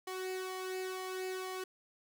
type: tone with flanger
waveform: sawtooth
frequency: 373.3 Hz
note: F#4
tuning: 15 cents sharp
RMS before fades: -40 dBFS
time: 0.07-1.64 s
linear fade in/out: 5 ms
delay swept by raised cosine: 1.7 to 2.26 ms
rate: 2.1 Hz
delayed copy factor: +0.6
effects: none